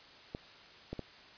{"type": "clicks", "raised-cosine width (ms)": 2, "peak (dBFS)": -25, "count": 3, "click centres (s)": [0.349, 0.93, 0.993], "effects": ["white hiss -55 dBFS RMS until 1.37 s", "resampled to 11025 Hz"]}